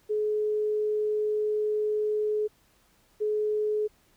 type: tone pair in turn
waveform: sine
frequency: 424.6 / 424.6 Hz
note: G#4 / G#4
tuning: +38 / +38 cents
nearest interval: unison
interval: 0 cents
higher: neither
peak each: -24 dBFS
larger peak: neither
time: 0.09-2.48 / 3.2-3.88 s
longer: first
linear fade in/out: 20 ms
effects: pink hiss -64 dBFS RMS until 4.16 s